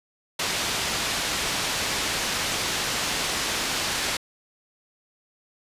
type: low-pass noise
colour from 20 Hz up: white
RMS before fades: -27 dBFS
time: 0.39-4.17 s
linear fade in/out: 5 ms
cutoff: 5500 Hz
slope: 12 dB/octave
effects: resampled to 32000 Hz